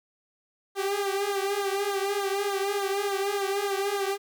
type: tone with flanger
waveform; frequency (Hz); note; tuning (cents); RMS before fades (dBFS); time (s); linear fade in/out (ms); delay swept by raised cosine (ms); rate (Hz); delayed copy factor
sawtooth; 397.9; G4; +26; -28; 0.75-4.18; 50; 0.37 to 4.47; 3.4; -1
effects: none